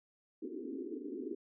pink band-pass noise, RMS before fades -42 dBFS, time 0.42-1.35 s, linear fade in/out 10 ms, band 240 to 430 Hz, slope 96 dB/octave, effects none

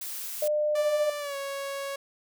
blue noise, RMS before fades -36 dBFS, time 0.01-0.48 s, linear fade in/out 5 ms
sine tone, 601 Hz, D5, 40 cents sharp, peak -23 dBFS, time 0.42-1.1 s, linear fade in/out 5 ms
sawtooth tone with pitch glide, 587.3 to 554.3 Hz, D5 to C#5, 0 to 0 cents, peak -28 dBFS, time 0.75-1.96 s, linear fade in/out 5 ms, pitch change -100 cents, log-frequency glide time 1.19-1.36 s
effects none

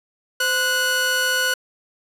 sawtooth tone pair together, 515 / 1471 Hz, C5 / F#6, -28 / -11 cents, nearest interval octave + tritone, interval 1817 cents, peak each -23 / -15 dBFS, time 0.4-1.54 s, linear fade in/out 5 ms, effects resampled to 32000 Hz

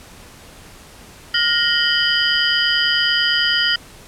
sine tone cluster, 1418 / 1871 / 2983 / 3132 / 4880 Hz, F6 / A#6 / F#7 / G7 / D#8, +26 / +6 / +13 / -2 / -34 cents, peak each -21 dBFS, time 1.34-3.76 s, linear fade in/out 5 ms, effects pink hiss -42 dBFS RMS until 4.07 s + low-pass 12000 Hz 12 dB/octave

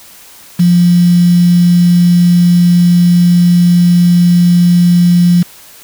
sine tone with quantisation, 175.2 Hz, F3, 6 cents sharp, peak -4 dBFS, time 0.59-5.43 s, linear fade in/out 10 ms, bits 4, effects white hiss -37 dBFS RMS until 5.83 s

